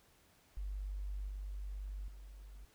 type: tone with level steps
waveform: sine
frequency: 49.04 Hz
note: G1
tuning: 1 cent sharp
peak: -38 / -40 / -49 dBFS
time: 0.57-2.65 s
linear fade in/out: 0 ms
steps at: 1.28 / 2.08 s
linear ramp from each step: 2 ms
effects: pink hiss -68 dBFS RMS until 2.74 s